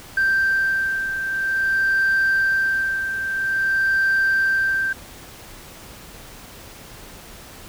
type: beating tone pair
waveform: sine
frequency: 1568 / 1568.5 Hz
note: G6 / G6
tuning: 0 / +1 cents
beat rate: 0.5 Hz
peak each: -17 / -24 dBFS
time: 0.17-4.93 s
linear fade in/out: 5 ms
effects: tanh soft clip ceiling -13 dBFS + pink hiss -41 dBFS RMS until 7.68 s